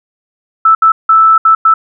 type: tone bursts at uneven times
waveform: sine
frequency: 1317 Hz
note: E6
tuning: 2 cents flat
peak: -3 dBFS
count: 5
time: 0.65-0.75 / 0.82-0.92 / 1.09-1.38 / 1.45-1.55 / 1.65-1.74 s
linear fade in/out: 5 ms
effects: none